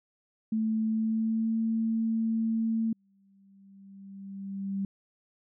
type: tone with pitch glide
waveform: sine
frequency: 220 to 224.6 Hz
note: A3 to A3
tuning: 0 to +36 cents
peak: -25 dBFS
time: 0.52-2.93 s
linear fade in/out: 5 ms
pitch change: +36 cents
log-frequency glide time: 0.87-1.57 s
type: tone with exponential growth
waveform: sine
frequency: 196 Hz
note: G3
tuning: in tune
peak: -27 dBFS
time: 2.91-4.85 s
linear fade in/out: 2 ms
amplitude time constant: 420 ms
effects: none